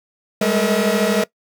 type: tone cluster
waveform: 45% pulse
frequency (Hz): 198.3 / 211.2 / 438.5 / 474.9 / 640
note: G3 / G#3 / A4 / A#4 / D#5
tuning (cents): +20 / +29 / -6 / +32 / +49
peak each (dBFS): -22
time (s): 0.41-1.24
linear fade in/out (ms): 5
effects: noise-tail reverb RT60 0.1 s tail -20 dB re dry